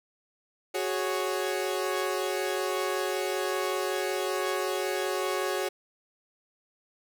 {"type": "chord", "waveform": "sawtooth", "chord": "F# suspended second", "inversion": "none", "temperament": "equal", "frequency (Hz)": [370, 415.3, 554.4], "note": ["F#4", "G#4", "C#5"], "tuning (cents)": [0, 0, 0], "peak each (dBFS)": [-27, -29, -29], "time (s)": [0.74, 5.69], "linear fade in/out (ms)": 10, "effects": []}